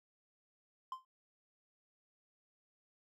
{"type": "tone with exponential decay", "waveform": "triangle", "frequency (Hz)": 1041, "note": "C6", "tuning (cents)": -9, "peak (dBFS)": -34, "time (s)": [0.92, 1.05], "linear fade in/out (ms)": 2, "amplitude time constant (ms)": 27, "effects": []}